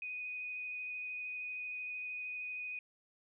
sine tone with vibrato, 2489 Hz, D#7, in tune, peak -39 dBFS, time 0.02-2.79 s, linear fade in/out 2 ms, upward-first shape square, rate 13 Hz, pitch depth 10 cents each way, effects none

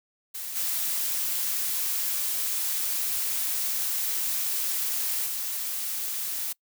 blue noise with level steps, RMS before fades -35 / -28 / -31 dBFS, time 0.34-6.53 s, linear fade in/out 10 ms, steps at 0.55 / 5.25 s, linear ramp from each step 20 ms, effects noise-tail reverb RT60 0.1 s tail -24 dB re dry

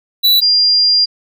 square / sine tone pair in turn, 3951 / 4800 Hz, B7 / D8, 0 / +37 cents, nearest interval minor third, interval 337 cents, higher second, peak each -8 dBFS, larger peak neither, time 0.23-0.41 / 0.41-1.06 s, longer second, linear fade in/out 20 ms, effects none

